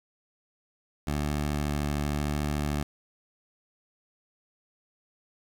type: tone with vibrato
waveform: 15% pulse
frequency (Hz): 73.42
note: D2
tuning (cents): 0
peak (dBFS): -21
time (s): 1.07-2.83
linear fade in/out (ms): 5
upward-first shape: sine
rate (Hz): 0.9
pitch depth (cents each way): 10
effects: 9-bit